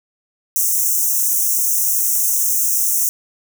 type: high-pass noise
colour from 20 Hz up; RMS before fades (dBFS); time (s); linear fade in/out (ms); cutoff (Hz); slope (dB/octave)
white; -17; 0.56-3.09; 0; 5700; 96
effects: none